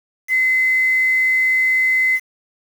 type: tone with quantisation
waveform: sine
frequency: 2044 Hz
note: C7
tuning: 41 cents flat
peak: -13 dBFS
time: 0.28-2.2 s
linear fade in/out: 50 ms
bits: 6
effects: none